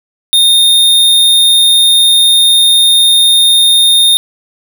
square tone, 3662 Hz, A#7, 32 cents flat, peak -5 dBFS, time 0.33-4.17 s, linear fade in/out 0 ms, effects none

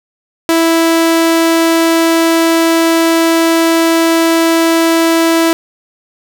sawtooth tone, 329.6 Hz, E4, in tune, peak -4 dBFS, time 0.49-5.53 s, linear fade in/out 0 ms, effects none

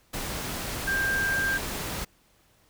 sine tone in noise, 1588 Hz, G6, 22 cents sharp, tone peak -24 dBFS, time 0.87-1.58 s, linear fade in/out 10 ms, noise pink, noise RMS -33 dBFS, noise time 0.13-2.05 s, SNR +6 dB, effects pink hiss -63 dBFS RMS until 2.69 s

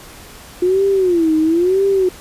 sine tone with vibrato, 351.5 Hz, F4, 11 cents sharp, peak -11 dBFS, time 0.62-2.09 s, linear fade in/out 5 ms, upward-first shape sine, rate 1 Hz, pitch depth 200 cents each way, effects pink hiss -38 dBFS RMS until 2.2 s + resampled to 32000 Hz

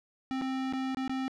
square tone with dropouts, 263.1 Hz, C4, 10 cents sharp, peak -31 dBFS, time 0.31-1.28 s, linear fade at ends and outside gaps 0 ms, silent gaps 0.413-0.419 / 0.726-0.735 / 0.947-0.971 / 1.078-1.095 s, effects low-pass 4000 Hz 12 dB/octave + 11-bit

